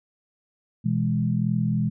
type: chord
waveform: sine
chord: E major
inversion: second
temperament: equal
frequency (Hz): 123.47 / 164.81 / 207.7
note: B2 / E3 / G#3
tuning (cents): 0 / 0 / 0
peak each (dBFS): -25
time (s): 0.84-1.9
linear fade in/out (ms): 20
effects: none